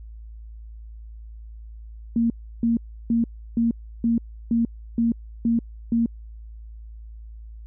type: tone bursts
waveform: sine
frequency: 231.6 Hz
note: A#3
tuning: 11 cents flat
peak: -17 dBFS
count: 9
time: 2.16-6.06 s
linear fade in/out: 2 ms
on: 140 ms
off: 330 ms
effects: added 55 Hz sine -37 dBFS peak until 7.66 s